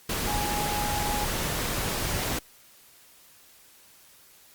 sine tone in noise, 830.6 Hz, G#5, in tune, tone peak -30 dBFS, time 0.27-1.25 s, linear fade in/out 5 ms, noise pink, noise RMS -29 dBFS, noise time 0.09-2.39 s, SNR -4 dB, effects white hiss -55 dBFS RMS until 4.54 s + Opus 48 kbps

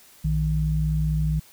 sine tone pair together, 59.73 / 155.2 Hz, A#1 / D#3, +43 / -4 cents, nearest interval octave + perfect fourth, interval 1653 cents, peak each -24 / -22 dBFS, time 0.24-1.4 s, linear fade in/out 10 ms, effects white hiss -52 dBFS RMS until 1.52 s

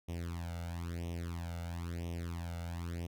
sawtooth tone with flanger, 85.3 Hz, F2, 40 cents flat, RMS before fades -40 dBFS, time 0.08-3.07 s, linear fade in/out 10 ms, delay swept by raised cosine 0.33 to 1.43 ms, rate 1 Hz, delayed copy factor +0.9, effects none

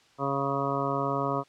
harmonic tone, 138.6 Hz, C#3, in tune, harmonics 1 / 2 / 3 / 4 / 5 / 7 / 8 / 9, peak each -34 / -34 / -34 / -34 / -34 / -34 / -34 / -34 dBFS, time 0.18-1.44 s, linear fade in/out 50 ms, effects white hiss -60 dBFS RMS until 1.48 s + low-pass 5000 Hz 12 dB/octave

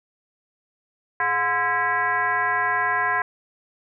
sine tone with frequency modulation, 1335 Hz, E6, 22 cents sharp, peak -19 dBFS, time 1.2-3.22 s, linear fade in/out 2 ms, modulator 306 Hz, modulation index 2, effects none

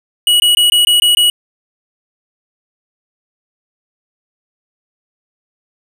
square tone bursts, 2918 Hz, F#7, 25 cents flat, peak -8 dBFS, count 7, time 0.27-1.3 s, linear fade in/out 2 ms, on 130 ms, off 20 ms, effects none

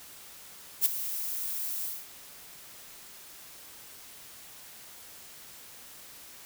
violet noise with ADSR envelope, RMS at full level -20 dBFS, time 0.81-2.07 s, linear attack 44 ms, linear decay 13 ms, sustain -14 dB, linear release 220 ms, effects white hiss -49 dBFS RMS until 6.45 s

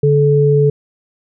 sine tone pair together, 144.3 / 432.4 Hz, D3 / A4, -30 / -30 cents, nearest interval octave + perfect fifth, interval 1900 cents, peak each -11 dBFS, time 0.03-0.7 s, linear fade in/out 5 ms, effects none

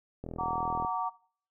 click train, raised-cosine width 2 ms, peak -25 dBFS, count 26, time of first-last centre 0.24-0.848 s, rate 41.1 Hz
sine chord, Gb augmented, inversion none, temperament just, 740 / 925 / 1156.2 Hz, Gb5 / Bb5 / D6, 0 / -14 / -27 cents, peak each -34 dBFS, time 0.38-1.1 s, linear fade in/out 20 ms
effects noise-tail reverb RT60 0.5 s tail -20 dB re dry

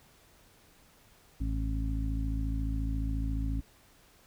harmonic tone, 54.3 Hz, A1, 22 cents flat, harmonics 1 / 2 / 3 / 4 / 5, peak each -30 / -37 / -44 / -46 / -38 dBFS, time 1.4-3.61 s, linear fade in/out 10 ms, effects pink hiss -61 dBFS RMS until 4.26 s

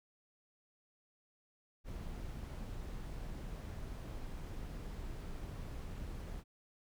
brown noise, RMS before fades -44 dBFS, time 1.84-6.44 s, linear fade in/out 50 ms, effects none

